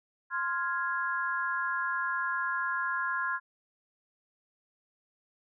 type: chord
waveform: sine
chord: F minor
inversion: second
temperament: equal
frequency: 1046.5 / 1396.9 / 1661.2 Hz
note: C6 / F6 / Ab6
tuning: 0 / 0 / 0 cents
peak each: -33 dBFS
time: 0.3-3.4 s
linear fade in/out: 50 ms
effects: none